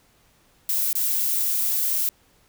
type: noise with dropouts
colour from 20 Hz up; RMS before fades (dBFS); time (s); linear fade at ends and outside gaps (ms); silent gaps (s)
violet; -23; 0.69-2.09; 1; 0.93-0.953
effects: pink hiss -60 dBFS RMS until 2.48 s